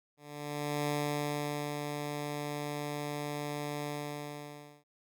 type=tone with ADSR envelope; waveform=10% pulse; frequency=146.83 Hz; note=D3; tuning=in tune; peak=-22 dBFS; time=0.17-4.84 s; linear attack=700 ms; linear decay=880 ms; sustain=-5 dB; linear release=970 ms; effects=none